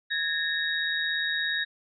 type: tone cluster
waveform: sine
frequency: 1664 / 1821 / 3778 Hz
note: G#6 / A#6 / A#7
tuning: +3 / -41 / +22 cents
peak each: -30 dBFS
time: 0.1-1.65 s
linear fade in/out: 20 ms
effects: none